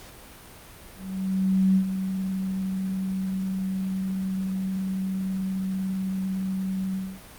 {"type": "tone with ADSR envelope", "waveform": "sine", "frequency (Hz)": 189.9, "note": "F#3", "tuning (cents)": 45, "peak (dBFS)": -16, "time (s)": [0.95, 7.21], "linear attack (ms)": 810, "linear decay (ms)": 83, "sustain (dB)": -9, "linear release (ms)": 270, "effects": ["pink hiss -46 dBFS RMS until 7.38 s", "Opus 48 kbps"]}